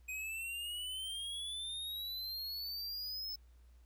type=exponential sweep; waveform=square; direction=up; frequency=2500 to 5274 Hz; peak=-40 dBFS; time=0.08-3.36 s; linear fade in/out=10 ms; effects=added 60 Hz sine -58 dBFS peak until 3.85 s + pink hiss -75 dBFS RMS until 3.85 s